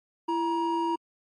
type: tone pair together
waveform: triangle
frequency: 335.2 / 948 Hz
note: E4 / A#5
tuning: +29 / +29 cents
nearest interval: octave + tritone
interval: 1800 cents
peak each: -26 / -25 dBFS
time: 0.28-0.96 s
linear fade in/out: 10 ms
effects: MP3 48 kbps

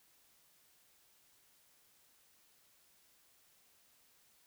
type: silence
effects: white hiss -69 dBFS RMS until 4.46 s

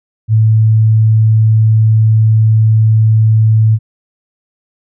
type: tone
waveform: sine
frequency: 110 Hz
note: A2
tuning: in tune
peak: -5 dBFS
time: 0.28-3.79 s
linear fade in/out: 50 ms
effects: none

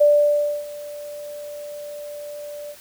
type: tone with ADSR envelope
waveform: sine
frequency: 587.3 Hz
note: D5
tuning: in tune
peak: -10 dBFS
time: 0-2.76 s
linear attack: 14 ms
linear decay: 630 ms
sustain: -21 dB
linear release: 58 ms
effects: white hiss -46 dBFS RMS until 2.8 s

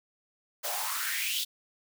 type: noise with high-pass filter sweep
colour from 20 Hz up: white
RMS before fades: -32 dBFS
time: 0.63-1.45 s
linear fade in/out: 20 ms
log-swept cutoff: 560 to 3800 Hz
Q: 4.8
effects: none

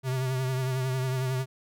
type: tone with vibrato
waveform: square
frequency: 130 Hz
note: C3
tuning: 11 cents flat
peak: -27 dBFS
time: 0.03-1.46 s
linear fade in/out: 50 ms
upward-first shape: triangle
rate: 11 Hz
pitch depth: 47 cents each way
effects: none

